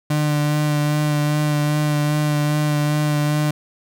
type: tone with vibrato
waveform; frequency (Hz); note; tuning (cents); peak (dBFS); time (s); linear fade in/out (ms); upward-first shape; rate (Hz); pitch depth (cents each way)
35% pulse; 149.2; D3; +28; -15; 0.1-3.51; 5; sine; 2.5; 17
effects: none